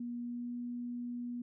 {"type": "tone with pitch glide", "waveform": "sine", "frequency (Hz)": [240, 242.1], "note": ["B3", "B3"], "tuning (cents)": [-49, -34], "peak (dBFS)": -37, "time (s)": [0, 1.42], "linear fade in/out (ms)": 5, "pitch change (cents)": 15, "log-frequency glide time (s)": [0.2, 0.55], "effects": []}